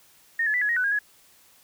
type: tone with pitch steps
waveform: sine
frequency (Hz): 1841 / 1713 / 1976 / 1686 / 1880 / 1497 / 1624 / 1680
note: A#6 / A6 / B6 / G#6 / A#6 / F#6 / G#6 / G#6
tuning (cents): -22 / -47 / 0 / +26 / +14 / +20 / -39 / +19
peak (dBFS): -21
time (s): 0.39-0.99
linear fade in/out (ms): 5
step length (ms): 75
effects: white hiss -57 dBFS RMS until 1.63 s